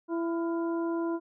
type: harmonic tone with a mistuned harmonic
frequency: 334.4 Hz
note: E4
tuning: 25 cents sharp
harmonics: 1 / 2 / 3 / 4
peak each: -28 / -39 / -39 / -46 dBFS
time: 0.08-1.2 s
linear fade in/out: 50 ms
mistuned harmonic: 4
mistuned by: +78 cents
effects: none